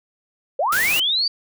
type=linear sweep; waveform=sine; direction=up; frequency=493.9 to 4699 Hz; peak=-17 dBFS; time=0.59-1.28 s; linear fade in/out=5 ms
type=noise; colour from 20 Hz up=white; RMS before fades=-25 dBFS; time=0.72-1 s; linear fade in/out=5 ms
effects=none